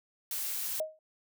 blue noise, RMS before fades -35 dBFS, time 0.31-0.8 s, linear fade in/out 2 ms
sine tone with exponential decay, 627 Hz, D#5, 13 cents sharp, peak -26 dBFS, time 0.8-0.99 s, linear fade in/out 2 ms, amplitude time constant 41 ms
effects none

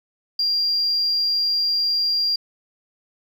sine tone, 4773 Hz, D8, 27 cents sharp, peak -17 dBFS, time 0.39-2.36 s, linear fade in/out 5 ms, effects tanh soft clip ceiling -13 dBFS + 9-bit

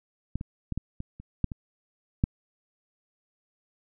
clicks, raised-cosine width 5 ms, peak -17 / -23 / -18 / -17 / -22 / -30 / -11 / -22 / -9 dBFS, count 9, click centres 0.356 / 0.411 / 0.723 / 0.776 / 1.004 / 1.2 / 1.443 / 1.518 / 2.239 s, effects none

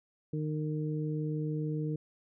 harmonic tone, 153.1 Hz, D#3, 28 cents flat, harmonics 1 / 2 / 3, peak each -32 / -37 / -40 dBFS, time 0.33-1.96 s, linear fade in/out 5 ms, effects none

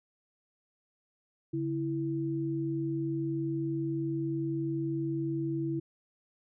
sine tone pair together, 141.17 / 329.6 Hz, C#3 / E4, +32 / 0 cents, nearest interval octave + minor third, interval 1468 cents, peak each -34 / -31 dBFS, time 1.53-5.8 s, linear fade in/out 10 ms, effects none

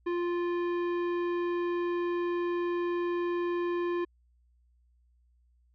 sine tone with tanh clipping, 348.7 Hz, F4, 3 cents flat, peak -30 dBFS, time 0.06-4.05 s, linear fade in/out 10 ms, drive 17 dB, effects added 60 Hz sine -63 dBFS peak until 5.74 s + low-pass 3000 Hz 12 dB/octave

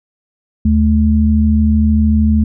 sine tone pair together, 76.47 / 216.3 Hz, D#2 / A3, -29 / -29 cents, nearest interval octave + tritone, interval 1800 cents, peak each -11 dBFS, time 0.65-2.44 s, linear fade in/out 5 ms, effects none

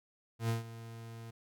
40% pulse tone with ADSR envelope, 114.4 Hz, A#2, 32 cents flat, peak -28 dBFS, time 0.39-1.31 s, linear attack 100 ms, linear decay 140 ms, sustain -16 dB, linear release 10 ms, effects none

